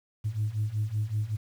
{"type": "beating tone pair", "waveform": "sine", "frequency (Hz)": [103.83, 109.13], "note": ["G#2", "A2"], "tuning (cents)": [0, -14], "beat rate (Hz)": 5.3, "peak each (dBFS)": [-30, -28], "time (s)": [0.24, 1.37], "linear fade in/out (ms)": 20, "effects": ["tanh soft clip ceiling -21 dBFS", "9-bit"]}